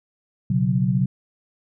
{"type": "chord", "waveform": "sine", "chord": "B suspended second", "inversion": "none", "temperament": "equal", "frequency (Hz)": [123.47, 138.59, 185], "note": ["B2", "C#3", "F#3"], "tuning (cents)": [0, 0, 0], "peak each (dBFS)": [-22, -22, -21], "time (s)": [0.5, 1.06], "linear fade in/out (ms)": 5, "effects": []}